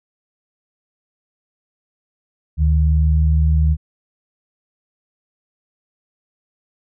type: tone pair together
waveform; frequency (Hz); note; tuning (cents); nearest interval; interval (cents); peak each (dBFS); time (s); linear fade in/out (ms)
sine; 74.25 / 154.9; D2 / D#3; +20 / -7; octave + minor second; 1273; -12 / -20; 2.57-3.77; 50
effects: none